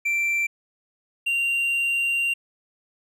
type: tone pair in turn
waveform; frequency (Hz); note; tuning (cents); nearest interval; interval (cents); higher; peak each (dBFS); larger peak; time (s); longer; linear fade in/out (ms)
triangle; 2349 / 2769; D7 / F7; 0 / -15; minor third; 285; second; -19; neither; 0.05-0.47 / 1.26-2.34; second; 10
effects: none